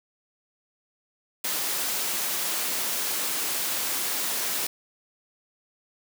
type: high-pass noise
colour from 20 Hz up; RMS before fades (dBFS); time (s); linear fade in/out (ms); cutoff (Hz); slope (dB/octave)
white; -28; 1.44-4.67; 5; 210; 12
effects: none